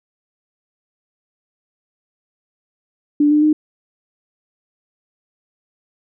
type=tone with pitch steps; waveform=sine; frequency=293.7 / 299.5 / 305.5 Hz; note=D4 / D4 / D#4; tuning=0 / +34 / -32 cents; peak=-10 dBFS; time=3.2-3.53 s; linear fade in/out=5 ms; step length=110 ms; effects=none